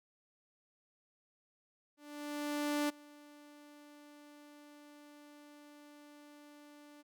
sawtooth tone with ADSR envelope, 293.7 Hz, D4, in tune, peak -27 dBFS, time 1.97-7.03 s, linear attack 920 ms, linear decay 15 ms, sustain -24 dB, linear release 25 ms, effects none

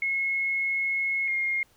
sine tone pair in turn, 2173 / 2134 Hz, C#7 / C7, -35 / +34 cents, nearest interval unison, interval 31 cents, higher first, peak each -24 dBFS, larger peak neither, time 0.02-1.28 / 1.28-1.63 s, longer first, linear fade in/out 2 ms, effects pink hiss -62 dBFS RMS until 1.76 s

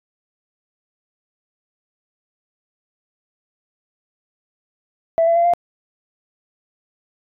sine tone with pitch steps, 661 / 672.6 / 684.3 / 696.3 Hz, E5 / E5 / F5 / F5, +5 / +35 / -35 / -5 cents, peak -11 dBFS, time 5.18-5.536 s, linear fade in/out 0 ms, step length 89 ms, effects tanh soft clip ceiling -8 dBFS

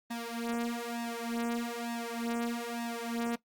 sawtooth tone with flanger, 234.5 Hz, A#3, 11 cents sharp, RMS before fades -35 dBFS, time 0.1-3.36 s, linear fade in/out 10 ms, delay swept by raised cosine 1.1 to 4.4 ms, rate 1.1 Hz, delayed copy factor +1, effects noise-tail reverb RT60 0.1 s tail -18 dB re dry + Opus 24 kbps

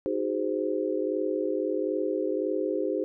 sine chord, Ab dominant seventh, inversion second, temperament just, 311.5 / 373.8 / 415.3 / 519.1 Hz, Eb4 / Gb4 / Ab4 / C5, +2 / +18 / 0 / -14 cents, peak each -31 dBFS, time 0.06-3.04 s, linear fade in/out 0 ms, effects none

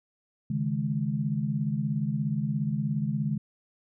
sine chord, C# suspended second, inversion none, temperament equal with one note detuned, 138.59 / 155.56 / 210.3 Hz, C#3 / D#3 / G#3, 0 / 0 / +22 cents, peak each -30 dBFS, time 0.5-3.38 s, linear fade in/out 5 ms, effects none

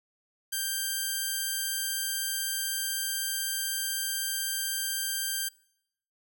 5% pulse tone, 1579 Hz, G6, 12 cents sharp, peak -18 dBFS, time 0.52-5.49 s, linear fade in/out 10 ms, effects noise-tail reverb RT60 0.8 s tail -26 dB re dry

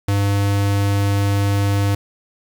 square tone, 100.3 Hz, G2, 40 cents sharp, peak -16 dBFS, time 0.08-1.95 s, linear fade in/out 5 ms, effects 7-bit

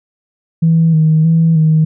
sine tone with vibrato, 160.4 Hz, E3, 47 cents flat, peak -6 dBFS, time 0.62-1.85 s, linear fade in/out 10 ms, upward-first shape square, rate 1.6 Hz, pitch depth 35 cents each way, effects tanh soft clip ceiling -2 dBFS

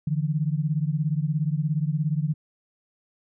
sine beating tone pair, 147.1 / 164.1 Hz, D3 / E3, +3 / -8 cents, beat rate 17 Hz, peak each -24 / -26 dBFS, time 0.07-2.34 s, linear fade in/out 5 ms, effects none

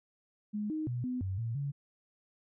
sine tone with pitch steps, 209.4 / 311.4 / 122.2 / 251.1 / 95 / 115 / 141.2 Hz, G#3 / D#4 / B2 / B3 / F#2 / A#2 / C#3, +15 / +2 / -18 / +29 / +46 / -23 / +32 cents, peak -32 dBFS, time 0.53-1.72 s, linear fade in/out 20 ms, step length 170 ms, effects none

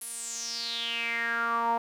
sawtooth tone with band-pass filter sweep, 232.7 Hz, A#3, 3 cents flat, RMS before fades -31 dBFS, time 0.01-1.78 s, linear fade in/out 5 ms, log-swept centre 11000 to 830 Hz, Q 6.8, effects 10-bit

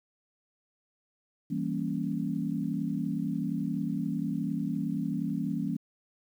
sine chord, E diminished seventh, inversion none, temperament equal, 164.81 / 196 / 233.1 / 277.2 Hz, E3 / G3 / Bb3 / Db4, 0 / 0 / 0 / 0 cents, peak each -34 dBFS, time 1.5-5.77 s, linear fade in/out 10 ms, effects 10-bit

